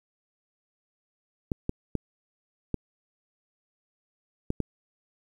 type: clicks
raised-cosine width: 3 ms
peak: -14 dBFS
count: 6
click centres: 1.518 / 1.694 / 1.953 / 2.743 / 4.504 / 4.603 s
effects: 9-bit